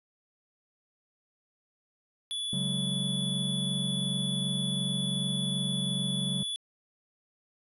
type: tone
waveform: square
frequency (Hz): 3431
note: A7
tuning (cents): -44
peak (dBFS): -32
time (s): 2.31-6.56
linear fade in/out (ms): 0
type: chord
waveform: triangle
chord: C# suspended fourth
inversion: none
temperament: equal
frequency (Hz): 138.59 / 185 / 207.7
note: C#3 / F#3 / G#3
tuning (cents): 0 / 0 / 0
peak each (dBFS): -32 / -31 / -36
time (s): 2.53-6.43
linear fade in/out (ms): 2
effects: resampled to 32000 Hz